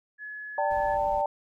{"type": "tone with pitch glide", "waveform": "sine", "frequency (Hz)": [1700, 1719.8], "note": ["G#6", "A6"], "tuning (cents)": [40, -40], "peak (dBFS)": -36, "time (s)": [0.18, 0.98], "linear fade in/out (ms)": 50, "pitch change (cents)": 20, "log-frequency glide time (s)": [0.56, 0.72]}
{"type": "chord", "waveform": "sine", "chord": "D suspended fourth", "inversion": "none", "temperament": "equal with one note detuned", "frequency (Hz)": [587.3, 784, 896.4], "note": ["D5", "G5", "A5"], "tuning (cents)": [0, 0, 32], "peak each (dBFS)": -28, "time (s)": [0.58, 1.26], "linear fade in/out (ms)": 2}
{"type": "noise", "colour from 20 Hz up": "brown", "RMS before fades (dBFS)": -43, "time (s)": [0.7, 1.22], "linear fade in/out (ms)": 10}
{"effects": []}